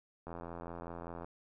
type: click train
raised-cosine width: 1 ms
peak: -30 dBFS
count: 84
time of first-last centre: 0.27-1.245 s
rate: 85.1 Hz
effects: none